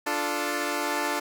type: chord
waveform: 10% pulse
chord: D minor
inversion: none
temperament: equal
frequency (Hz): 293.7 / 349.2 / 440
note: D4 / F4 / A4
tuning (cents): 0 / 0 / 0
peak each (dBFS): -21 / -23 / -24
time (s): 0.06-1.2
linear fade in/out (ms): 10
effects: none